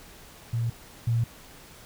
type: tone pair in turn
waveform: sine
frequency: 116.54 / 116.54 Hz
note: A#2 / A#2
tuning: 0 / 0 cents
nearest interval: unison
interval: 0 cents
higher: neither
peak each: -24 / -21 dBFS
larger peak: second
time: 0.53-0.7 / 1.07-1.24 s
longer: neither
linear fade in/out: 5 ms
effects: pink hiss -49 dBFS RMS until 1.85 s